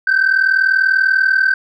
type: tone pair together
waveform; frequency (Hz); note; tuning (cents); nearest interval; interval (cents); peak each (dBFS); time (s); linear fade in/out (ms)
sine; 1527.8 / 1568; G6 / G6; -45 / 0; unison; 45; -12; 0.07-1.54; 5
effects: tanh soft clip ceiling -7 dBFS